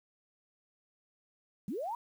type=linear sweep; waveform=sine; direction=up; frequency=163 to 987.8 Hz; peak=-34 dBFS; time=1.68-1.95 s; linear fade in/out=2 ms; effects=10-bit